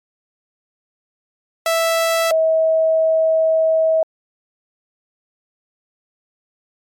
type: tone pair in turn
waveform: sawtooth / sine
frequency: 659.3 / 642.4 Hz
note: E5 / E5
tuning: 0 / -45 cents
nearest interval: unison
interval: 45 cents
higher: first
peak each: -11 / -12 dBFS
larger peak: first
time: 1.66-2.31 / 2.31-4.03 s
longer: second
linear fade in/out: 2 ms
effects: MP3 64 kbps